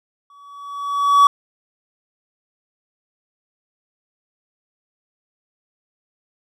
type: tone with exponential growth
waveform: triangle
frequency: 1136 Hz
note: C#6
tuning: 42 cents sharp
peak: -4 dBFS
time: 0.3-1.27 s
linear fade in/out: 2 ms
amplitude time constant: 210 ms
effects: none